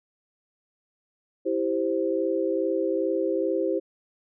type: chord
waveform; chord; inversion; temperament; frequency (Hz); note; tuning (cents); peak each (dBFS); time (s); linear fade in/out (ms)
sine; C major; first; equal; 329.6 / 392 / 523.3; E4 / G4 / C5; 0 / 0 / 0; -27; 1.45-3.8; 20
effects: none